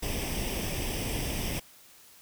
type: noise with comb filter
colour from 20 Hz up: pink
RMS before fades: -32 dBFS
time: 0.02-1.6 s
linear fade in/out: 10 ms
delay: 0.36 ms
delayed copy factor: +0.7
effects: white hiss -55 dBFS RMS until 2.21 s